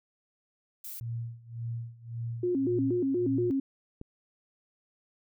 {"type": "noise", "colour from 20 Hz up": "violet", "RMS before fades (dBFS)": -41, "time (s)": [0.84, 1], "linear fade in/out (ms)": 5}
{"type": "tone with tremolo", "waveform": "sine", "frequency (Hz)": 116.54, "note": "A#2", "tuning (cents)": 0, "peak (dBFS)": -31, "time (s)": [1.01, 3.51], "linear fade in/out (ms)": 0, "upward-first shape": "sine", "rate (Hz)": 1.8, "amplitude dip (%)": 90}
{"type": "tone with vibrato", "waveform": "sine", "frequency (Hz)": 311.1, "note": "D#4", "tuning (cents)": 0, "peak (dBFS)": -25, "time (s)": [2.43, 3.6], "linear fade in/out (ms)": 5, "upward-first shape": "square", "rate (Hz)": 4.2, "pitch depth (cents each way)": 240}
{"type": "click", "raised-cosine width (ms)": 3, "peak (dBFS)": -28, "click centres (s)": 4.014}
{"effects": []}